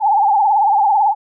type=tone with vibrato; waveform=sine; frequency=830.6 Hz; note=G#5; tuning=in tune; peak=-10 dBFS; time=0-1.15 s; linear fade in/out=50 ms; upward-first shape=triangle; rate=18 Hz; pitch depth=130 cents each way; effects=none